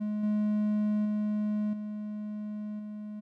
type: tone with level steps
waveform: triangle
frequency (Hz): 210.6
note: G#3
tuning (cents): +24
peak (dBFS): -27 / -23 / -25 / -32 / -35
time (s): 0-3.21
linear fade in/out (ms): 20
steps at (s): 0.23 / 1.05 / 1.73 / 2.79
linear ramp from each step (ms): 5
effects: none